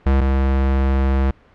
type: tone pair in turn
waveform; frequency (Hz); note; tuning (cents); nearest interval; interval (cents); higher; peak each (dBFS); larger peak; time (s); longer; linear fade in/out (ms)
square; 67.4 / 67.01; C#2 / C2; -48 / +42; unison; 10; first; -13 / -15; first; 0.06-0.21 / 0.21-1.31; second; 5
effects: pink hiss -51 dBFS RMS until 1.54 s + low-pass 2000 Hz 12 dB/octave